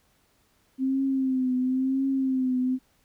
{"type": "tone with vibrato", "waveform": "sine", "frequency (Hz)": 261.6, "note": "C4", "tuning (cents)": 0, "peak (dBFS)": -22, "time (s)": [0.78, 2.79], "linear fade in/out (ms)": 50, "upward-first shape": "triangle", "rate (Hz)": 0.97, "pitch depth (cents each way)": 64, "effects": ["pink hiss -66 dBFS RMS until 3.04 s"]}